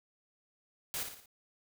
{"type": "noise with echo", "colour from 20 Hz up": "white", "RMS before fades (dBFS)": -37, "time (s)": [0.94, 1.03], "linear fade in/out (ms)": 0, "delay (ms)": 57, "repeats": 4, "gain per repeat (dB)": -6, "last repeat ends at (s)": 1.258, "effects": []}